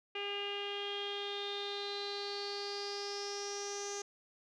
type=tone with low-pass filter sweep; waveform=sawtooth; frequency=404.1 Hz; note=G#4; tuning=47 cents flat; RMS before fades=-40 dBFS; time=0.15-4.02 s; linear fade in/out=5 ms; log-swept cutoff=2700 to 6300 Hz; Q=8.9; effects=none